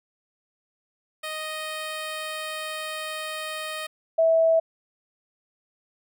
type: tone pair in turn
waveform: 10% pulse / sine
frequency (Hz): 622.3 / 652.7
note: D#5 / E5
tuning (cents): 0 / -17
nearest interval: minor second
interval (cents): 83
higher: second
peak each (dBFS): -22 / -16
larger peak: second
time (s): 1.23-3.87 / 4.18-4.6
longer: first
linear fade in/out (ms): 10
effects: none